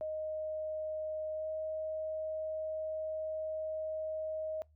sine tone with pitch glide, 622.3 to 627.4 Hz, D#5 to D#5, 0 to +14 cents, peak -35 dBFS, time 0.01-4.62 s, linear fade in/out 0 ms, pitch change +14 cents, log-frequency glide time 1.34-1.48 s, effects noise-tail reverb RT60 0.2 s tail -23 dB re dry + added 76 Hz sine -62 dBFS peak until 4.75 s

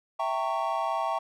triangle chord, E diminished seventh, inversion none, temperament equal with one note detuned, 659.3 / 784 / 915.8 / 1108.7 Hz, E5 / G5 / Bb5 / Db6, 0 / 0 / -31 / 0 cents, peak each -30 dBFS, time 0.19-1.19 s, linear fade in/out 10 ms, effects none

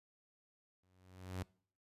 sawtooth tone with exponential growth, 92.4 Hz, F#2, 2 cents flat, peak -34 dBFS, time 0.83-1.43 s, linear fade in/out 5 ms, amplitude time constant 130 ms, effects noise-tail reverb RT60 0.5 s tail -23 dB re dry + resampled to 32000 Hz

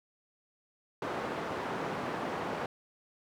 white band-pass noise, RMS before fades -36 dBFS, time 1.02-2.66 s, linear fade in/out 2 ms, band 140 to 1000 Hz, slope 12 dB/octave, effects none

